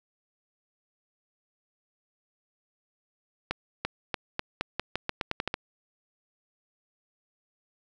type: accelerating click train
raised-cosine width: 0.3 ms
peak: -12 dBFS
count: 13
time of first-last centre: 3.51-5.541 s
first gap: 340 ms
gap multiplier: 0.86
effects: none